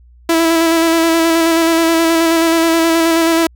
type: tone with vibrato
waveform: sawtooth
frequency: 329.6 Hz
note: E4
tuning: in tune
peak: -6 dBFS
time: 0.29-3.47 s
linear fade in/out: 5 ms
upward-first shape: square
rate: 9.4 Hz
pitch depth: 19 cents each way
effects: added 60 Hz sine -41 dBFS peak until 3.55 s